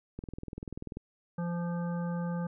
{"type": "click train", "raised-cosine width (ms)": 3, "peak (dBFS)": -26, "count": 17, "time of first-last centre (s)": [0.19, 0.97], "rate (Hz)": 20.5}
{"type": "harmonic tone", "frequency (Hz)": 172.6, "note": "F3", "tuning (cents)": -20, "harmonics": [1, 3, 5, 7, 9], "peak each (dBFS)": [-31, -41, -45, -48, -50], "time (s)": [1.38, 2.47], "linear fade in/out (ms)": 5}
{"effects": []}